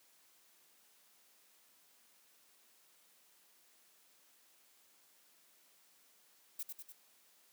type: noise with echo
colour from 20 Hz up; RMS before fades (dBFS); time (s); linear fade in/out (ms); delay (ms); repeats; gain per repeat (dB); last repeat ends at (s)
violet; -41; 6.59-6.63; 5; 98; 3; -4; 6.924
effects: white hiss -68 dBFS RMS until 7.52 s + high-pass 200 Hz 12 dB/octave